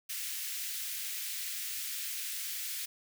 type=high-pass noise; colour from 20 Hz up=white; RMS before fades=-38 dBFS; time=0.09-2.86 s; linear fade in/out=10 ms; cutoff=1800 Hz; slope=24 dB/octave; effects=none